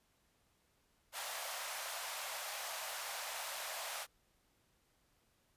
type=high-pass noise; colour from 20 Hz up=pink; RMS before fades=-43 dBFS; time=1.12-4.07 s; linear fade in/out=50 ms; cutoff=580 Hz; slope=48 dB/octave; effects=pink hiss -75 dBFS RMS until 5.56 s + resampled to 32000 Hz